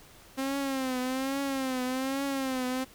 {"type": "tone with vibrato", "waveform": "sawtooth", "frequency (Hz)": 264.8, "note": "C4", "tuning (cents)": 21, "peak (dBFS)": -25, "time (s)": [0.37, 2.85], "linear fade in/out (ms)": 20, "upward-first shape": "triangle", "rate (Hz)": 1.2, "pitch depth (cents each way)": 93, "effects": ["pink hiss -54 dBFS RMS until 2.94 s"]}